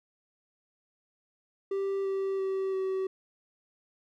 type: tone with pitch steps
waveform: triangle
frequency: 391.8 / 388 / 384.2 / 380.4 Hz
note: G4 / G4 / G4 / F#4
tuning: -1 / -18 / -35 / +48 cents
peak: -26 dBFS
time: 1.71-3.07 s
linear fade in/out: 5 ms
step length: 340 ms
effects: none